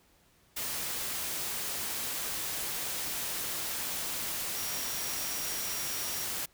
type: tone in noise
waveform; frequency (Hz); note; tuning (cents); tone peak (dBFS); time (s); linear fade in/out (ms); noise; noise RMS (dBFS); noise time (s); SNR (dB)
sine; 5650; F8; +19; -41; 4.56-6.25; 10; white; -35; 0.56-6.46; -9
effects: pink hiss -65 dBFS RMS until 6.53 s

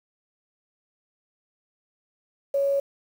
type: tone with quantisation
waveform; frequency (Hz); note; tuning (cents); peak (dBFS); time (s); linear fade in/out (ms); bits
sine; 557; C#5; +8; -20; 2.54-2.8; 5; 8
effects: none

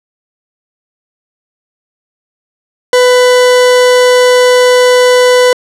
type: tone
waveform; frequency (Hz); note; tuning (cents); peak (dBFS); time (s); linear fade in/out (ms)
40% pulse; 498.3; B4; +15; -3; 2.93-5.53; 2
effects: low-pass 9000 Hz 12 dB/octave

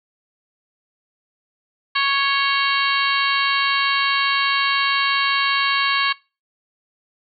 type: harmonic tone with a mistuned harmonic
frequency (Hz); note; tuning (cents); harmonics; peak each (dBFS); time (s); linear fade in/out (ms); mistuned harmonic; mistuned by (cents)
554.4; C#5; 0; 2 / 3 / 4 / 5 / 6 / 7 / 8; -21 / -23 / -24 / -25 / -26 / -26 / -27; 1.95-6.13; 10; 6; -80
effects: noise-tail reverb RT60 0.3 s tail -22 dB re dry

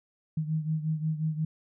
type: beating tone pair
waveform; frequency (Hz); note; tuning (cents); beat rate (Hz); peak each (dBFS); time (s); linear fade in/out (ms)
sine; 155.56 / 161.16; D#3 / E3; 0 / -39; 5.6; -28 / -33; 0.37-1.45; 5
effects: none

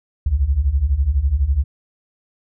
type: beating tone pair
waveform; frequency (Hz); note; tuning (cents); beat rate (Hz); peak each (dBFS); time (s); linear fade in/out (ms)
sine; 61.74 / 73.74; B1 / D2; 0 / +8; 12; -19 / -16; 0.26-1.64; 5
effects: none

